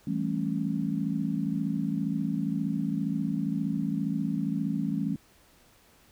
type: chord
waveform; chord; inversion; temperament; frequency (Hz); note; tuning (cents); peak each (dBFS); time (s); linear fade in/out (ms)
sine; A dominant seventh; second; just; 165 / 198 / 220 / 275; E3 / G3 / A3 / C#4; +2 / +18 / 0 / -14; -32; 0.07-5.16; 5
effects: pink hiss -60 dBFS RMS until 6.11 s